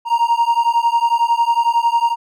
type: beating tone pair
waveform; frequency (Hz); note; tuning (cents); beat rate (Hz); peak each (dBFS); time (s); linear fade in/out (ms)
triangle; 929 / 940; A#5 / A#5; -6 / +14; 11; -14; 0.05-2.16; 50
effects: none